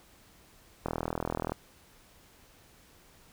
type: click train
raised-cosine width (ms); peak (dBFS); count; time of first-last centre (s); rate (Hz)
1; -17; 28; 0.86-1.52; 40.9
effects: pink hiss -59 dBFS RMS until 3.32 s